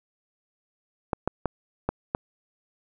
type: clicks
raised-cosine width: 1 ms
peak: -10 dBFS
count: 5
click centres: 1.132 / 1.276 / 1.457 / 1.89 / 2.149 s
effects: none